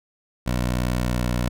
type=tone with pitch glide; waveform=15% pulse; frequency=61.4 to 60.52 Hz; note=B1 to B1; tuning=-9 to -34 cents; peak=-15 dBFS; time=0.46-1.49 s; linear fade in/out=10 ms; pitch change=-25 cents; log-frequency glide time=0.92-1.33 s; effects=none